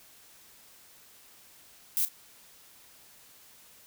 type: noise with echo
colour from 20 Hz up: violet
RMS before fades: -27 dBFS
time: 1.97-2.05 s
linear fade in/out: 0 ms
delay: 35 ms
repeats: 1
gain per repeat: -14 dB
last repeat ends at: 2.085 s
effects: white hiss -56 dBFS RMS until 3.86 s